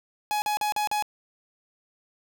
45% pulse tone bursts, 840 Hz, G#5, 19 cents sharp, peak -24 dBFS, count 5, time 0.31-1.024 s, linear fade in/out 0 ms, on 110 ms, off 41 ms, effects none

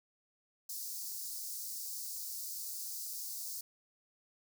white high-pass noise, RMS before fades -42 dBFS, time 0.69-3.61 s, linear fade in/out 5 ms, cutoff 4500 Hz, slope 48 dB/octave, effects none

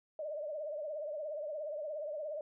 sine tone with vibrato, 603 Hz, D5, 46 cents sharp, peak -37 dBFS, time 0.19-2.41 s, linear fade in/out 2 ms, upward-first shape triangle, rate 17 Hz, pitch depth 110 cents each way, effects none

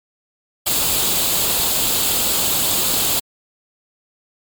white noise with comb filter, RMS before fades -18 dBFS, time 0.66-3.2 s, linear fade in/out 10 ms, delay 0.26 ms, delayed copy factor +0.55, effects MP3 96 kbps

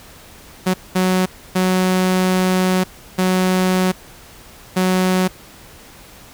sawtooth tone bursts at uneven times, 185 Hz, F#3, in tune, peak -10 dBFS, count 5, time 0.66-0.74 / 0.95-1.26 / 1.55-2.84 / 3.18-3.92 / 4.76-5.28 s, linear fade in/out 10 ms, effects pink hiss -42 dBFS RMS until 6.33 s

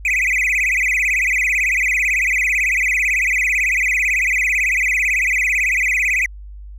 triangle tone with vibrato, 2246 Hz, C#7, 22 cents sharp, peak -13 dBFS, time 0.05-6.26 s, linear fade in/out 2 ms, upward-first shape sine, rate 18 Hz, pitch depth 230 cents each way, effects added 50 Hz sine -32 dBFS peak until 6.78 s

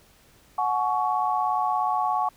sine tone cluster, 736 / 853 / 1118 Hz, F#5 / G#5 / C#6, -9 / +46 / +14 cents, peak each -26 dBFS, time 0.58-2.29 s, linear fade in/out 5 ms, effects pink hiss -57 dBFS RMS until 2.36 s

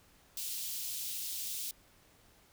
white high-pass noise, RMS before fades -39 dBFS, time 0.37-1.71 s, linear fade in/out 2 ms, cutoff 3000 Hz, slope 24 dB/octave, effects pink hiss -64 dBFS RMS until 2.52 s

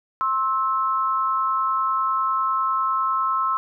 sine tone pair together, 1060.1 / 1310 Hz, C6 / E6, +22 / -11 cents, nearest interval major third, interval 367 cents, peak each -22 dBFS, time 0.21-3.57 s, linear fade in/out 0 ms, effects none

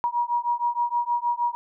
sine beating tone pair, 953 / 959.4 Hz, A#5 / A#5, +38 / +50 cents, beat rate 6.4 Hz, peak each -25 dBFS, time 0.04-1.55 s, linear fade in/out 0 ms, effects none

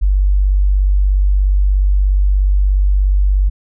sine tone, 48.44 Hz, G1, 20 cents flat, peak -9 dBFS, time 0.01-3.5 s, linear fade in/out 20 ms, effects none

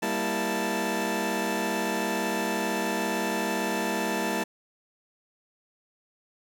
20% pulse tone cluster, 197 / 234.8 / 329 / 880 Hz, G3 / A#3 / E4 / A5, +9 / +13 / -3 / 0 cents, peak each -27 dBFS, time 0.02-4.44 s, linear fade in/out 10 ms, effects none

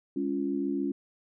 sine tone cluster, 204.7 / 279.2 / 346.2 Hz, G#3 / C#4 / F4, -25 / +13 / -15 cents, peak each -35 / -29 / -33 dBFS, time 0.16-0.92 s, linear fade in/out 5 ms, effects none

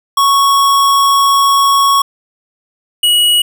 square tone pair in turn, 1108.7 / 2912 Hz, C#6 / F#7, 0 / -28 cents, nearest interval octave + perfect fourth, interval 1672 cents, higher second, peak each -8 dBFS, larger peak neither, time 0.17-2.02 / 3.03-3.42 s, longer first, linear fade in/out 5 ms, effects none

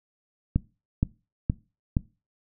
click train, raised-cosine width 5 ms, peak -9 dBFS, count 4, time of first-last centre 0.56-1.968 s, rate 2.13 Hz, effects noise-tail reverb RT60 0.3 s tail -21 dB re dry

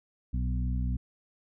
harmonic tone with a mistuned harmonic, 62.4 Hz, B1, 19 cents sharp, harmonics 1 / 2 / 3 / 4, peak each -28 / -34 / -38 / -40 dBFS, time 0.33-0.97 s, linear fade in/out 10 ms, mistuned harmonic 2, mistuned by -30 cents, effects none

